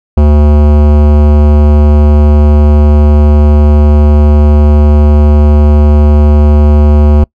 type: tone with hard clipping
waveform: sine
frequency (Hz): 74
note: D2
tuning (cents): +14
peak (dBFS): -4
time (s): 0.17-7.24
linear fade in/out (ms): 5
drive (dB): 18
effects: noise-tail reverb RT60 0.1 s tail -26 dB re dry